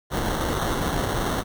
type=noise with sample-and-hold; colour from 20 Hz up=pink; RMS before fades=-25 dBFS; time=0.1-1.44 s; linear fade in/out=50 ms; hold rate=2450 Hz; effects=none